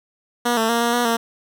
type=tone with pitch steps; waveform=10% pulse; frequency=240.3 / 223.8 / 233.7 / 235.9 / 241.6 / 230.6 Hz; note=B3 / A3 / A#3 / A#3 / B3 / A#3; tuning=-47 / +30 / +5 / +21 / -38 / -19 cents; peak=-9 dBFS; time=0.45-1.17 s; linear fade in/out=10 ms; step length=120 ms; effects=none